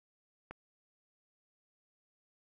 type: click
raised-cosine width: 0.5 ms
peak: -29 dBFS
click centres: 0.51 s
effects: none